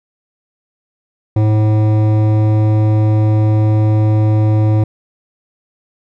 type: tone with hard clipping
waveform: sine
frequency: 107.6 Hz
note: A2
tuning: 38 cents flat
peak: -11 dBFS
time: 1.36-4.84 s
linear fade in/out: 5 ms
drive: 13 dB
effects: none